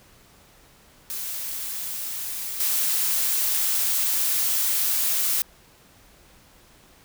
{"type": "noise with level steps", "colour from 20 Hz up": "blue", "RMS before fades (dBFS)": [-31, -23], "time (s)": [1.1, 5.42], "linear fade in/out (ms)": 0, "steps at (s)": 2.6, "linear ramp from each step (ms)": 2, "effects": ["pink hiss -54 dBFS RMS until 7.04 s"]}